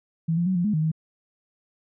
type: tone with pitch steps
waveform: sine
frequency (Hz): 163.6 / 172.3 / 187.1 / 174.6 / 210.5 / 155.7 / 158.6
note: E3 / F3 / F#3 / F3 / G#3 / D#3 / D#3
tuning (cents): -13 / -23 / +20 / 0 / +24 / +2 / +33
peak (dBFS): -20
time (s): 0.28-0.917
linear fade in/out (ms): 10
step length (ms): 91
effects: none